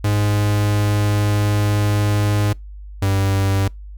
45% pulse tone pair in turn, 103.7 / 97.7 Hz, G#2 / G2, -2 / -5 cents, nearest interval minor second, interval 103 cents, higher first, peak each -15 dBFS, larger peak neither, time 0.04-2.53 / 3.02-3.68 s, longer first, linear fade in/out 5 ms, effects noise-tail reverb RT60 0.2 s tail -26 dB re dry + added 50 Hz sine -32 dBFS peak until 3.97 s

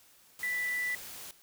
sine tone in noise, 1977 Hz, B6, 1 cent sharp, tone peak -30 dBFS, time 0.43-0.95 s, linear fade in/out 2 ms, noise white, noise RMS -45 dBFS, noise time 0.39-1.31 s, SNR +12 dB, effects white hiss -61 dBFS RMS until 1.42 s

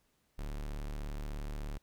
45% pulse tone, 36.71 Hz, D1, in tune, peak -37 dBFS, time 0.38-1.78 s, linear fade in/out 10 ms, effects pink hiss -75 dBFS RMS until 1.82 s

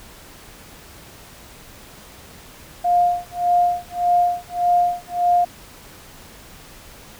sine tone with tremolo, 706 Hz, F5, 19 cents sharp, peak -12 dBFS, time 2.84-5.45 s, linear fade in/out 10 ms, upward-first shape sine, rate 1.7 Hz, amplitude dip 100%, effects pink hiss -43 dBFS RMS until 7.19 s

